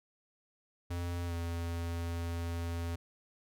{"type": "tone with pitch glide", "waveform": "square", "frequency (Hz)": [86.9, 84.77], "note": ["F2", "E2"], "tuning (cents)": [-8, 49], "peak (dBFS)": -35, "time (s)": [0.9, 2.96], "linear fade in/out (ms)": 10, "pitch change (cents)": -43, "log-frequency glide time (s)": [1.26, 1.33], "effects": []}